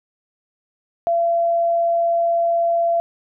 sine tone, 679 Hz, F5, 49 cents flat, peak -15 dBFS, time 1.07-3 s, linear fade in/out 0 ms, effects none

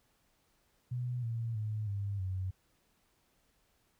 sine tone with pitch steps, 123.47 / 115.2 / 107.49 / 100.29 / 93.57 Hz, B2 / A#2 / A2 / G2 / F#2, 0 / -20 / -40 / +40 / +20 cents, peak -33 dBFS, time 0.91-2.51 s, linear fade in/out 10 ms, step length 320 ms, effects pink hiss -73 dBFS RMS until 3.99 s

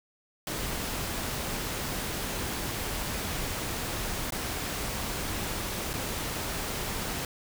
pink noise with dropouts, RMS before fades -33 dBFS, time 0.47-7.25 s, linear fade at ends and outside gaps 2 ms, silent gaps 4.306-4.322 / 5.933-5.937 s, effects none

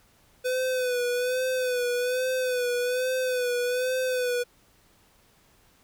square tone with vibrato, 501 Hz, B4, 25 cents sharp, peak -25 dBFS, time 0.44-4.44 s, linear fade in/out 20 ms, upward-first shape sine, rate 1.2 Hz, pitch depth 48 cents each way, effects pink hiss -61 dBFS RMS until 5.83 s

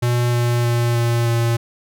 square tone with pitch steps, 121 / 119.96 / 118.92 / 117.9 / 116.88 Hz, B2 / B2 / A#2 / A#2 / A#2, -35 / -50 / +35 / +20 / +5 cents, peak -16 dBFS, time 0.02-1.57 s, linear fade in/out 10 ms, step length 310 ms, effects none

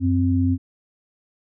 sine tone pair together, 92.5 / 261.6 Hz, F#2 / C4, 0 / 0 cents, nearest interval octave + tritone, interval 1800 cents, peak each -19 dBFS, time 0-0.58 s, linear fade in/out 50 ms, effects none

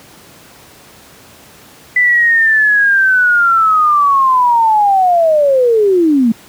sine linear sweep, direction down, 1998 to 216 Hz, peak -7 dBFS, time 1.96-6.32 s, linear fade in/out 5 ms, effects pink hiss -40 dBFS RMS until 6.48 s + high-pass 100 Hz 12 dB/octave

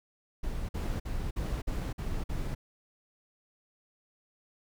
brown noise bursts, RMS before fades -33 dBFS, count 7, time 0.43-2.55 s, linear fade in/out 10 ms, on 260 ms, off 50 ms, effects none

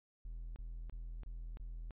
triangle tone bursts, 41.1 Hz, E1, 4 cents flat, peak -40 dBFS, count 5, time 0.25-1.908 s, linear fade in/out 0 ms, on 310 ms, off 27 ms, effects tanh soft clip ceiling -36 dBFS + resampled to 8000 Hz

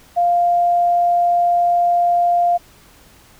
sine tone, 698.5 Hz, F5, in tune, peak -12 dBFS, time 0.16-2.58 s, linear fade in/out 20 ms, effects pink hiss -48 dBFS RMS until 3.39 s

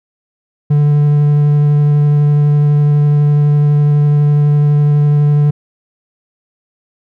triangle tone with vibrato, 146.83 Hz, D3, in tune, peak -5 dBFS, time 0.7-5.51 s, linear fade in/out 10 ms, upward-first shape triangle, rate 12 Hz, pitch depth 11 cents each way, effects none

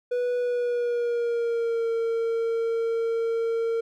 triangle tone with pitch glide, 490.8 to 457.9 Hz, B4 to A#4, -11 to -31 cents, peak -21 dBFS, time 0.11-3.81 s, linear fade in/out 10 ms, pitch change -120 cents, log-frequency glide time 0.38-1.9 s, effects none

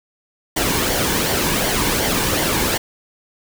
pink noise with flanger, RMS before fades -19 dBFS, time 0.56-2.78 s, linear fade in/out 10 ms, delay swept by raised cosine 0.77 to 1.58 ms, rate 2.7 Hz, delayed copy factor -0.5, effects none

